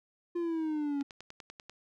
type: exponential sweep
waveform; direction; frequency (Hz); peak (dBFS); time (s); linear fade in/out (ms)
triangle; down; 349.2 to 277.2; -28; 0.35-1.03; 10
type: click train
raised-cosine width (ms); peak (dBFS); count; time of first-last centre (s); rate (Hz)
0.2; -29; 8; 1.01-1.696; 10.2
effects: none